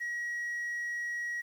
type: tone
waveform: sine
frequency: 1908 Hz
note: A#6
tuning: 40 cents sharp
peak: -30 dBFS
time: 0-1.42 s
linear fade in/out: 20 ms
effects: tanh soft clip ceiling -32 dBFS + 10-bit